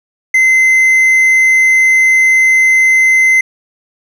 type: tone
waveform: triangle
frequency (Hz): 2061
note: C7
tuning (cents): -27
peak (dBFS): -4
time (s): 0.34-3.41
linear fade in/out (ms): 5
effects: none